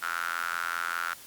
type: tone with high-pass filter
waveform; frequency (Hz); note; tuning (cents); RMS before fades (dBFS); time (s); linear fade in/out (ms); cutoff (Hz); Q
sawtooth; 85.1; F2; -44; -32; 0.02-1.14; 10; 1400; 8.1
effects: white hiss -48 dBFS RMS until 1.26 s + Opus 48 kbps